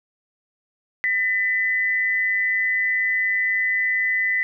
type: tone pair together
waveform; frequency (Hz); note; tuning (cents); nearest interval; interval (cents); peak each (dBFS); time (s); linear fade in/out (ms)
sine; 1802.1 / 1999; A6 / B6; +41 / +20; major second; 179; -27 / -19; 1.04-4.43; 0
effects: none